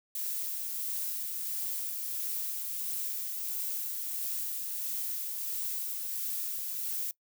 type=noise with tremolo; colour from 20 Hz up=violet; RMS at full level=-34 dBFS; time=0.15-7.11 s; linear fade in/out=2 ms; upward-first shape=sine; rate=1.5 Hz; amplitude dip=25%; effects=noise-tail reverb RT60 0.1 s tail -22 dB re dry